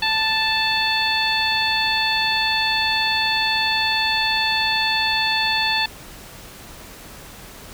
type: harmonic tone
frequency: 880 Hz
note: A5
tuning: in tune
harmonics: 1 / 2 / 3 / 4 / 5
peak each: -24 / -24 / -24 / -24 / -24 dBFS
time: 0.02-5.86 s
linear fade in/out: 5 ms
effects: pink hiss -40 dBFS RMS until 7.73 s